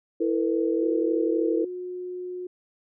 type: chord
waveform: sine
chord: E suspended fourth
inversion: none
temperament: equal with one note detuned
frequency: 329.6 / 450.3 / 493.9 Hz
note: E4 / A4 / B4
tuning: 0 / +40 / 0 cents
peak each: -24 / -26 / -29 dBFS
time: 0.2-1.65 s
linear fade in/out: 10 ms
type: tone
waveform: sine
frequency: 361.7 Hz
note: F#4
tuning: 39 cents flat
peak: -31 dBFS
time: 0.82-2.47 s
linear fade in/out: 5 ms
effects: none